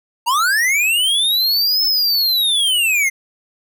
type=linear two-way sweep; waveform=square; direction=up then down; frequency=898 to 5280 to 2062 Hz; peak=-14 dBFS; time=0.26-3.1 s; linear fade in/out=20 ms; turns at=1.85 s; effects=none